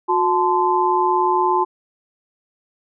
sine tone cluster, 363.3 / 874 / 1031 Hz, F#4 / A5 / C6, -32 / -12 / -26 cents, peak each -20 / -18 / -19 dBFS, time 0.08-1.65 s, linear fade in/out 20 ms, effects none

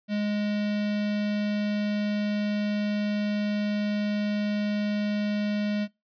square tone with notch filter, 207.7 Hz, G#3, in tune, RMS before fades -27 dBFS, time 0.08-5.88 s, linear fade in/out 50 ms, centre 1100 Hz, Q 1.7, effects noise-tail reverb RT60 0.2 s tail -21 dB re dry + resampled to 11025 Hz

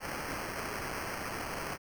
white noise with sample-and-hold, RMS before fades -38 dBFS, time 0-1.78 s, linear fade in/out 50 ms, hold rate 3675 Hz, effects none

